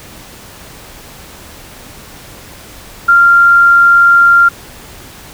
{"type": "tone", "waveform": "sine", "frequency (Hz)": 1389, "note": "F6", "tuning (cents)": -10, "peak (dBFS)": -3, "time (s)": [3.08, 4.49], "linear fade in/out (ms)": 10, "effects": ["pink hiss -34 dBFS RMS until 5.33 s"]}